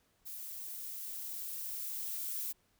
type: noise with level ramp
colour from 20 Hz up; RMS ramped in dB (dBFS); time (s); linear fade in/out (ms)
violet; -45 to -38; 0.25-2.53; 20
effects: pink hiss -73 dBFS RMS until 2.79 s